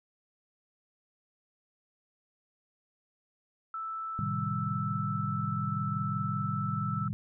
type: tone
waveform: sine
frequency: 1318.5 Hz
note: E6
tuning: in tune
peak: -34 dBFS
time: 3.74-7.08 s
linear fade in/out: 2 ms
type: chord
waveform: sine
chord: A half-diminished seventh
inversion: none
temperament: equal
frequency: 110 / 130.81 / 155.56 / 196 Hz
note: A2 / C3 / Eb3 / G3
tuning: 0 / 0 / 0 / 0 cents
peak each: -36 dBFS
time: 4.19-7.13 s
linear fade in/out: 0 ms
effects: none